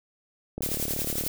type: click train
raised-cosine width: 2 ms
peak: -20 dBFS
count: 26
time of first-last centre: 0.58-1.265 s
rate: 36.5 Hz
type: noise with tremolo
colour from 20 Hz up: blue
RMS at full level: -28 dBFS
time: 0.62-1.28 s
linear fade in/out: 2 ms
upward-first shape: triangle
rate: 11 Hz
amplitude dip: 60%
effects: none